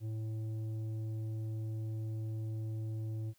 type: tone with tanh clipping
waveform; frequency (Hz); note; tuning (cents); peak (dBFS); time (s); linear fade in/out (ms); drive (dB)
triangle; 110; A2; 0; -37; 0-3.34; 50; 12
effects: white hiss -71 dBFS RMS until 3.38 s